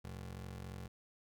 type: ring-modulated tone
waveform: 30% pulse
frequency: 94.4 Hz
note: F#2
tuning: 35 cents sharp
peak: -39 dBFS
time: 0.04-0.88 s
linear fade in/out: 10 ms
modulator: 21.8 Hz
effects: none